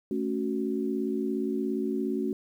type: chord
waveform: sine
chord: F# minor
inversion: first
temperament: equal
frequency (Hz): 220 / 277.2 / 370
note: A3 / C#4 / F#4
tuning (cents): 0 / 0 / 0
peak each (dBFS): -31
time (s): 0.11-2.33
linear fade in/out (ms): 2
effects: 10-bit